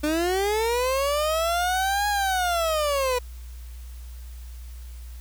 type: linear two-way sweep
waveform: 30% pulse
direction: up then down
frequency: 293.7 to 830.6 to 486.2 Hz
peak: -19 dBFS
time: 0.03-3.19 s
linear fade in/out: 10 ms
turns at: 2.08 s
effects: added 60 Hz sine -36 dBFS peak until 5.2 s + white hiss -53 dBFS RMS until 5.2 s